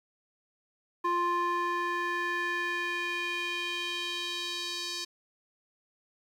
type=tone with band-pass filter sweep; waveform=square; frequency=349.2 Hz; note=F4; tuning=in tune; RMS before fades=-32 dBFS; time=1.04-5.05 s; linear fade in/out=10 ms; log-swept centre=1000 to 4800 Hz; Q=2.4; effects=10-bit